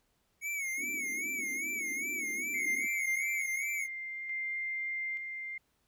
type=tone with vibrato; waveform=square; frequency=2217 Hz; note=C#7; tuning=in tune; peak=-34 dBFS; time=0.41-3.88 s; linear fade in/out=50 ms; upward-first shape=sine; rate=2.5 Hz; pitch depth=96 cents each way
type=band-pass noise; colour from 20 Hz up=pink; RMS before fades=-49 dBFS; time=0.77-2.87 s; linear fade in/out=10 ms; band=230 to 360 Hz; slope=48 dB/octave
type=tone with tremolo; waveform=sine; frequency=2099 Hz; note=C7; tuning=5 cents sharp; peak=-33 dBFS; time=2.54-5.58 s; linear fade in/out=5 ms; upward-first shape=square; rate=0.57 Hz; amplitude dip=40%
effects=pink hiss -75 dBFS RMS until 5.87 s